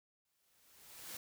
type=noise with exponential growth; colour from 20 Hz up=white; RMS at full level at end=-45 dBFS; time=0.25-1.17 s; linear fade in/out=2 ms; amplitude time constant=200 ms; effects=none